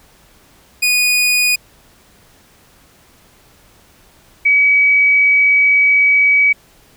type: tone pair in turn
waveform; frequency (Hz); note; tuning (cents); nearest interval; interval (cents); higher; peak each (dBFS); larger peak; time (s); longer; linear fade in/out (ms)
sawtooth / sine; 2475 / 2274; D#7 / C#7; -10 / +44; minor second; 146; first; -8; neither; 0.82-1.56 / 4.45-6.53; second; 10
effects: pink hiss -49 dBFS RMS until 6.96 s